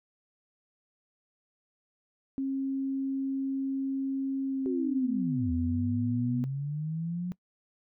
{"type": "tone with pitch glide", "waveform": "sine", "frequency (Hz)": [270, 244.7], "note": ["C#4", "B3"], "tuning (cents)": [-45, -16], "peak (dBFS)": -28, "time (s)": [2.38, 6.44], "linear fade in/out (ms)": 0, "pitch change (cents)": -171, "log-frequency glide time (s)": [4.44, 5.91]}
{"type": "linear two-way sweep", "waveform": "sine", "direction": "down then up", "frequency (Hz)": [383.1, 79.3, 181.6], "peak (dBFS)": -30, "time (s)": [4.66, 7.32], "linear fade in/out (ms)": 0, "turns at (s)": 5.52}
{"effects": ["noise-tail reverb RT60 0.1 s tail -22 dB re dry"]}